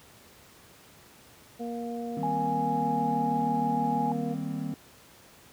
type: harmonic tone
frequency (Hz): 235.2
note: A#3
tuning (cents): +16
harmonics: 1 / 2 / 3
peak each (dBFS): -34 / -37 / -39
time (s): 1.59-4.35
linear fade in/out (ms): 20
type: chord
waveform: triangle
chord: C minor seventh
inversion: first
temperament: just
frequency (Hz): 156.98 / 196.22 / 235.5 / 261.6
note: Eb3 / G3 / Bb3 / C4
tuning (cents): +16 / +2 / +18 / 0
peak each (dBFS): -33 / -35 / -35 / -33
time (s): 2.17-4.74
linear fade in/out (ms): 2
type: tone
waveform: sine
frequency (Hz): 830.6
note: G#5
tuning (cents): 0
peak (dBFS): -27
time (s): 2.23-4.12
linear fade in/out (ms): 2
effects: pink hiss -54 dBFS RMS until 5.52 s + high-pass 80 Hz 12 dB/octave